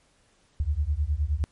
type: beating tone pair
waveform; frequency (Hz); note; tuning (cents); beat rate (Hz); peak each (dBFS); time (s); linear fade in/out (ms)
sine; 69.3 / 78.9; C#2 / D#2; 0 / +25; 9.6; -26; 0.6-1.44; 0
effects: pink hiss -64 dBFS RMS until 1.51 s + MP3 48 kbps